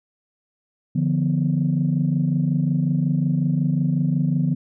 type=chord; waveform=sine; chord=B diminished; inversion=first; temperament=equal with one note detuned; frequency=146.83 / 172.31 / 246.9 Hz; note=D3 / F3 / B3; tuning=0 / -23 / 0 cents; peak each=-20 / -21 / -24 dBFS; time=0.95-4.55 s; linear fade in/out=10 ms; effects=tanh soft clip ceiling -10 dBFS